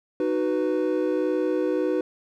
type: chord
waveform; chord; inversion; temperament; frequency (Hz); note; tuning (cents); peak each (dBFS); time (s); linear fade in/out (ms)
triangle; B major; first; just; 308.7 / 370.4 / 493.9; D#4 / F#4 / B4; -14 / +2 / 0; -24; 0.2-2.01; 2
effects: none